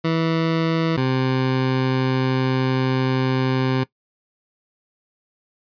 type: tone pair in turn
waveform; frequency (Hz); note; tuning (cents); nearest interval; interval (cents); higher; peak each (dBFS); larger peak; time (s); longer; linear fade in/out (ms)
20% pulse; 163.3 / 130.43; E3 / C3; -16 / -5; major third; 389; first; -13; neither; 0.04-0.97 / 0.97-3.84; second; 10
effects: noise-tail reverb RT60 0.1 s tail -19 dB re dry + resampled to 11025 Hz